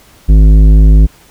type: tone with tanh clipping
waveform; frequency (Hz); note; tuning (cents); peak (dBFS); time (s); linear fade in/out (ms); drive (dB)
triangle; 52.3; G#1; +13; -3; 0.28-1.07; 20; 16
effects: pink hiss -43 dBFS RMS until 1.3 s